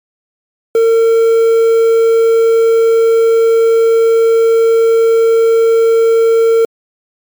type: tone with quantisation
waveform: triangle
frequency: 455.1 Hz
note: A#4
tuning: 42 cents flat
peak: -4 dBFS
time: 0.75-6.65 s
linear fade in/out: 2 ms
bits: 5
effects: MP3 96 kbps

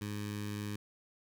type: tone with notch filter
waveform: 15% pulse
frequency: 103.6 Hz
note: G#2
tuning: 4 cents flat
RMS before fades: -39 dBFS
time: 0.01-0.76 s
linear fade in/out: 5 ms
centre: 670 Hz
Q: 0.66
effects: none

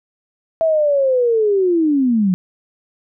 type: linear sweep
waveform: sine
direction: down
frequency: 659.3 to 175.7 Hz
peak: -12 dBFS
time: 0.61-2.34 s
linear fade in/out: 0 ms
effects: none

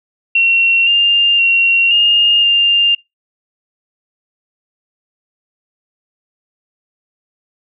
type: tone with pitch steps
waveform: sine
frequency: 2730 / 2802 / 2745 / 2832 / 2801 Hz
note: F7 / F7 / F7 / F7 / F7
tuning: -40 / +5 / -31 / +23 / +4 cents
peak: -8 dBFS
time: 0.35-2.95 s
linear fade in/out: 5 ms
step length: 520 ms
effects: noise-tail reverb RT60 0.2 s tail -24 dB re dry

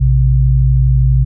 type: tone pair together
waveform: sine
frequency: 58.27 / 130.81 Hz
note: A#1 / C3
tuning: 0 / 0 cents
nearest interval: octave + major second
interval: 1400 cents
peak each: -10 dBFS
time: 0-1.25 s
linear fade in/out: 20 ms
effects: none

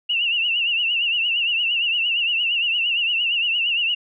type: tone with vibrato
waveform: sine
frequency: 2794 Hz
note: F7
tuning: in tune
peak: -18 dBFS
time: 0.09-3.95 s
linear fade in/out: 10 ms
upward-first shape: triangle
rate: 8.7 Hz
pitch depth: 110 cents each way
effects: none

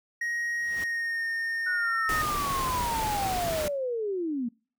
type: tone with pitch glide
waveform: triangle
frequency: 1883 to 1831.5 Hz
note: A#6 to A#6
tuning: +17 to -31 cents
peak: -26 dBFS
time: 0.21-2.22 s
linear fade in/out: 5 ms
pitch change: -48 cents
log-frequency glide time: 0.67-1.26 s
type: noise with exponential growth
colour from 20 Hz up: pink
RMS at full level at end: -38 dBFS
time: 0.45-0.84 s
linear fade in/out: 2 ms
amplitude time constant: 84 ms
type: linear sweep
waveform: sine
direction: down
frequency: 1487 to 224.9 Hz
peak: -27 dBFS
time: 1.66-4.49 s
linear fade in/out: 10 ms
type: noise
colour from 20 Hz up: pink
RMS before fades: -33 dBFS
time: 2.09-3.68 s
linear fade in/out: 0 ms
effects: noise-tail reverb RT60 0.4 s tail -26 dB re dry

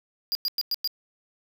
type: tone bursts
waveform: square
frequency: 4841 Hz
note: D#8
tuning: 48 cents flat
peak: -24 dBFS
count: 5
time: 0.32-0.875 s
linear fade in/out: 0 ms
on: 31 ms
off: 100 ms
effects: 10-bit

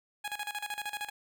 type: tone with tremolo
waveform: 15% pulse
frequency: 830.6 Hz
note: G#5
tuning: in tune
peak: -27 dBFS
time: 0.24-1.1 s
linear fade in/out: 10 ms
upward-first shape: square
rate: 13 Hz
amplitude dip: 80%
effects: none

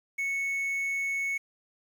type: tone with quantisation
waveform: triangle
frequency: 2209 Hz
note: C#7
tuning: 7 cents flat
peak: -26 dBFS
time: 0.18-1.38 s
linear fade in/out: 10 ms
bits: 9
effects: none

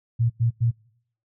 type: tone bursts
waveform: sine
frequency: 116.54 Hz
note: A#2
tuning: in tune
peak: -17 dBFS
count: 3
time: 0.19-0.714 s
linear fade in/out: 20 ms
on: 110 ms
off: 97 ms
effects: noise-tail reverb RT60 0.7 s tail -26 dB re dry

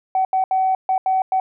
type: tone bursts at uneven times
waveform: sine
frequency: 757 Hz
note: F#5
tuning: 39 cents sharp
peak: -14 dBFS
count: 6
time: 0.15-0.25 / 0.33-0.44 / 0.51-0.75 / 0.89-0.98 / 1.06-1.22 / 1.32-1.4 s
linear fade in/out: 2 ms
effects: tanh soft clip ceiling -10 dBFS

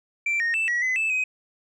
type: tone with pitch steps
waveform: sine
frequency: 2347 / 1853 / 2649 / 1923 / 2027 / 2629 / 2521 Hz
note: D7 / A#6 / E7 / B6 / B6 / E7 / D#7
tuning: -2 / -11 / +8 / -47 / +45 / -5 / +22 cents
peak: -19 dBFS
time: 0.26-1.24 s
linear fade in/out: 5 ms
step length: 140 ms
effects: tanh soft clip ceiling -20 dBFS

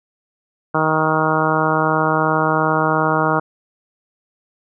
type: harmonic tone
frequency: 157.1 Hz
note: D#3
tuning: 17 cents sharp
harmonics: 1 / 2 / 3 / 4 / 5 / 6 / 7 / 8 / 9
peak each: -23 / -23 / -23 / -23 / -23 / -23 / -23 / -23 / -23 dBFS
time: 0.74-3.4 s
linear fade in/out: 10 ms
effects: none

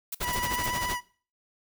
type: noise bursts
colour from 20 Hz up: blue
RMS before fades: -33 dBFS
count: 6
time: 0.12-0.663 s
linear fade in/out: 5 ms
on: 28 ms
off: 75 ms
type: noise with tremolo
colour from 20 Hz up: pink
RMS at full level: -31 dBFS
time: 0.2-0.96 s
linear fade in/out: 10 ms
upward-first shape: sine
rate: 13 Hz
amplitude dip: 75%
type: tone with vibrato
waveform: 25% pulse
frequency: 981 Hz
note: B5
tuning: 12 cents flat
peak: -26 dBFS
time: 0.21-1.01 s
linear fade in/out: 50 ms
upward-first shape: triangle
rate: 14 Hz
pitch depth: 26 cents each way
effects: noise-tail reverb RT60 0.4 s tail -19 dB re dry

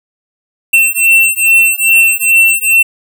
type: beating tone pair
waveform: square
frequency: 2698 / 2700.4 Hz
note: E7 / E7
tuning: +40 / +41 cents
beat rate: 2.4 Hz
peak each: -10 dBFS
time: 0.73-2.83 s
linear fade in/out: 10 ms
effects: 7-bit

